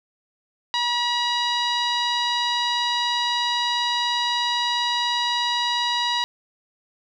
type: tone with low-pass filter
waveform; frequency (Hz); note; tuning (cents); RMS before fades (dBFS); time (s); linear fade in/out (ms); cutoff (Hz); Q
sawtooth; 963; B5; -44; -23; 0.74-6.24; 0; 4200; 5.1
effects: none